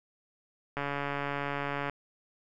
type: click train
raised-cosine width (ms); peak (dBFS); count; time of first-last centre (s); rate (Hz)
0.5; -18; 161; 0.77-1.897; 142
effects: none